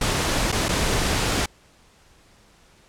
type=noise with dropouts; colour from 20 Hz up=pink; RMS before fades=-22 dBFS; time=0.01-1.46 s; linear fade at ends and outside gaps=5 ms; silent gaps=0.518-0.524 / 0.685-0.689 s; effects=pink hiss -55 dBFS RMS until 2.88 s + low-pass 9000 Hz 12 dB/octave